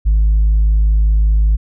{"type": "tone with tanh clipping", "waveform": "triangle", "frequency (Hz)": 52.6, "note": "G#1", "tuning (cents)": 23, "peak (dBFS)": -9, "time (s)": [0.05, 1.57], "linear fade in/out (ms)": 20, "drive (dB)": 6, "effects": []}